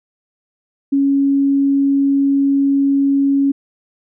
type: tone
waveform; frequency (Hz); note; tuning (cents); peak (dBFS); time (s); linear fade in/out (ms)
sine; 277.2; C#4; 0; -11; 0.92-3.52; 10
effects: none